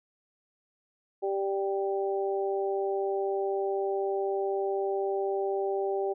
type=harmonic tone; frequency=196 Hz; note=G3; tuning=in tune; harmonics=2 / 3 / 4; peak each=-28 / -35 / -34 dBFS; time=1.22-6.14 s; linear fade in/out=20 ms; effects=none